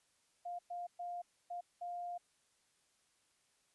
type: tone bursts at uneven times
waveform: sine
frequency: 703 Hz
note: F5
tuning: 11 cents sharp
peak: -40 dBFS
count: 5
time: 0.45-0.59 / 0.7-0.87 / 0.99-1.22 / 1.5-1.61 / 1.81-2.18 s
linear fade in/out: 10 ms
effects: white hiss -75 dBFS RMS until 3.74 s + resampled to 24000 Hz